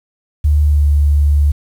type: tone with pitch glide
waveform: sine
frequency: 74.3 to 72.86 Hz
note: D2 to D2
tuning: +21 to -13 cents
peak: -8 dBFS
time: 0.44-1.52 s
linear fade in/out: 10 ms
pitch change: -34 cents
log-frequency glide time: 0.65-0.84 s
effects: 7-bit